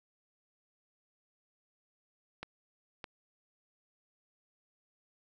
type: clicks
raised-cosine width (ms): 0.3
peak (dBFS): -24 / -25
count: 2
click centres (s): 2.43 / 3.042
effects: none